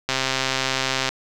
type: click train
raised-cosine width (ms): 0.2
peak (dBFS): -4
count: 133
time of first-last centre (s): 0.09-1.09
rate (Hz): 132
effects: none